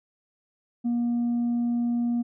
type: tone with tanh clipping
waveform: sine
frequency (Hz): 238.2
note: A#3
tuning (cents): +38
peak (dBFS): -23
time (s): 0.84-2.23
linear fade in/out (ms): 20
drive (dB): 1
effects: none